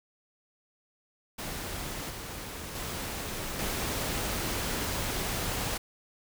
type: noise with level steps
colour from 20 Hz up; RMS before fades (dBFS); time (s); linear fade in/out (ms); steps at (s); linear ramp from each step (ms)
pink; -37 / -40 / -36 / -32; 1.38-5.78; 10; 2.1 / 2.75 / 3.59; 2
effects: none

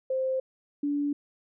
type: tone pair in turn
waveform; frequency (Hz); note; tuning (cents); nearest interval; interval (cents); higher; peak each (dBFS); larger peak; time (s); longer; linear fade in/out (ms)
sine; 523.3 / 288.6; C5 / D4; 0 / -30; minor seventh; 1030; first; -25; neither; 0.1-0.4 / 0.83-1.13; neither; 5
effects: none

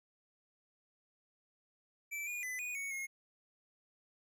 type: tone with pitch steps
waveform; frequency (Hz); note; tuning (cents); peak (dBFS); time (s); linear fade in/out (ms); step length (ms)
square; 2324 / 2439 / 2009 / 2468 / 2224 / 2157; D7 / D#7 / B6 / D#7 / C#7 / C#7; -19 / -35 / +29 / -15 / +5 / -48; -39; 2.11-3.07; 20; 160
effects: none

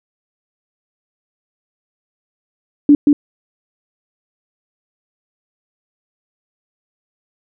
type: tone with echo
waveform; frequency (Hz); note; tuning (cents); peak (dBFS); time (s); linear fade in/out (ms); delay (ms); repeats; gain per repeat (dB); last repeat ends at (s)
sine; 290.5; D4; -19; -4; 2.89-2.95; 2; 180; 1; -2; 3.13
effects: none

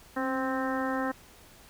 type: harmonic tone with a mistuned harmonic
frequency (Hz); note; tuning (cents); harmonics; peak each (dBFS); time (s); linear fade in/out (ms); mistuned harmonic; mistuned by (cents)
261.6; C4; 0; 1 / 2 / 3 / 4 / 5 / 6 / 7; -31 / -34 / -36 / -37 / -38 / -39 / -39; 0.16-1.12; 10; 1; +32
effects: pink hiss -54 dBFS RMS until 1.69 s

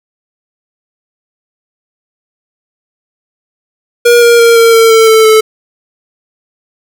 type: tone with pitch steps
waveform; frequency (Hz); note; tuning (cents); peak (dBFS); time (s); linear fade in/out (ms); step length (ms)
square; 477.1 / 471.1 / 465.1 / 459.3 / 453.5 / 447.7 / 442.1 / 436.5; A#4 / A#4 / A#4 / A#4 / A#4 / A4 / A4 / A4; +40 / +18 / -4 / -26 / -48 / +30 / +8 / -14; -3; 4.05-5.41; 10; 170
effects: none

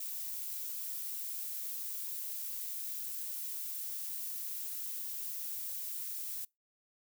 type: noise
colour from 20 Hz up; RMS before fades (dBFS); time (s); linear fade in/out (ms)
violet; -40; 0-6.45; 5
effects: noise-tail reverb RT60 0.2 s tail -25 dB re dry

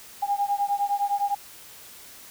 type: beating tone pair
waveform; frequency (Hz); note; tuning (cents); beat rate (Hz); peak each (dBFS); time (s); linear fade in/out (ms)
sine; 805 / 814.8; G5 / G#5; +46 / -33; 9.8; -25 / -26; 0.22-1.35; 10
effects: white hiss -46 dBFS RMS until 2.3 s

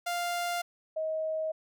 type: tone pair in turn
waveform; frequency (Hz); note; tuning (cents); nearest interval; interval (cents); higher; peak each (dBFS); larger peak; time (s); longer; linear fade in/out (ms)
sawtooth / sine; 698.5 / 632; F5 / D#5; 0 / +27; major second; 173; first; -26 / -29; first; 0.06-0.62 / 0.96-1.52; neither; 10
effects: none

